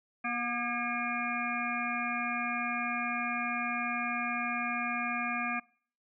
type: harmonic tone with a mistuned harmonic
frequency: 240.8 Hz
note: B3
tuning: 44 cents flat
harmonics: 1 / 3 / 5 / 7 / 9 / 10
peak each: -38 / -38 / -37 / -38 / -40 / -36 dBFS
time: 0.24-5.6 s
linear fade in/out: 10 ms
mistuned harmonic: 7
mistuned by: -50 cents
effects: noise-tail reverb RT60 0.5 s tail -24 dB re dry